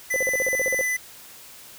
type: tone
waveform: square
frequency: 2004 Hz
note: B6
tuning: 25 cents sharp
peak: -23 dBFS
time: 0.1-0.97 s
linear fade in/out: 10 ms
type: tone bursts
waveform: sine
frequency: 523.3 Hz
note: C5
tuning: in tune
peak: -22 dBFS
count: 11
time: 0.14-0.811 s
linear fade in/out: 0 ms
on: 21 ms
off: 44 ms
effects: white hiss -45 dBFS RMS until 1.78 s